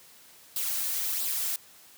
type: noise with flanger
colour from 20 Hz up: blue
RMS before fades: -30 dBFS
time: 0.56-1.56 s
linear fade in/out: 2 ms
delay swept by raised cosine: 0.23 to 2.83 ms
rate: 1.5 Hz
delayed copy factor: +0.5
effects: white hiss -54 dBFS RMS until 1.97 s + high-pass 80 Hz 12 dB/octave